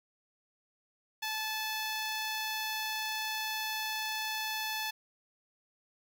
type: tone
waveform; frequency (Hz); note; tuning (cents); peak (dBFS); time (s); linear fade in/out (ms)
10% pulse; 869; A5; -22; -25; 1.22-4.91; 10
effects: none